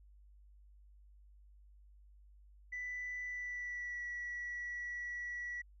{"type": "tone with pitch glide", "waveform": "sine", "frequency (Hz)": [1985, 1941.9], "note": ["B6", "B6"], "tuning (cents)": [8, -30], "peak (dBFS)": -38, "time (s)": [2.72, 5.62], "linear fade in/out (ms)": 10, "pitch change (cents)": -38, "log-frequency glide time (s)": [3.24, 4.03], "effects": ["tanh soft clip ceiling -36 dBFS", "added 50 Hz sine -58 dBFS peak until 5.8 s"]}